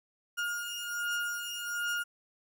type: beating tone pair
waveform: 35% pulse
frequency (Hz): 1421 / 1422.3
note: F6 / F6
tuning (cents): +30 / +31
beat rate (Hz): 1.3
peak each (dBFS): -35 / -33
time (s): 0.37-2.04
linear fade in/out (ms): 20
effects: none